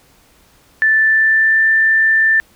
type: tone with pitch glide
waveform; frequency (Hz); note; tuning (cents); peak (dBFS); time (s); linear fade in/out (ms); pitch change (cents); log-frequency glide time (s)
sine; 1760 to 1777.4; A6 to A6; 0 to +17; -9; 0.82-2.4; 0; +17; 0.94-1.66
effects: pink hiss -51 dBFS RMS until 2.55 s